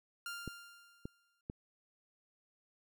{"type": "tone with exponential decay", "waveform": "sawtooth", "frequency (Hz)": 1396.9, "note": "F6", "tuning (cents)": 0, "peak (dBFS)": -36, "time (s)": [0.26, 1.41], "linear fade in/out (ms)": 2, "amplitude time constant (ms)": 250}
{"type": "clicks", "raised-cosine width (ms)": 3, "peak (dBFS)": -28, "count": 3, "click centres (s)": [0.477, 1.055, 1.499]}
{"effects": []}